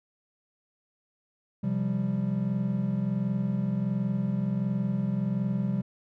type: chord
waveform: triangle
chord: C suspended fourth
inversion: none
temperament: equal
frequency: 130.81 / 174.61 / 196 Hz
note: C3 / F3 / G3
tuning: 0 / 0 / 0 cents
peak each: -29 / -30 / -26 dBFS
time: 1.63-5.82 s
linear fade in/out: 10 ms
effects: none